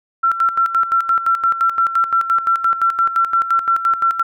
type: tone with tremolo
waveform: sine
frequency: 1353 Hz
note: E6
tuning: 45 cents sharp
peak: -11 dBFS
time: 0.23-4.23 s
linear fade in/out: 10 ms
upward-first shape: square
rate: 5.8 Hz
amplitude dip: 70%
effects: none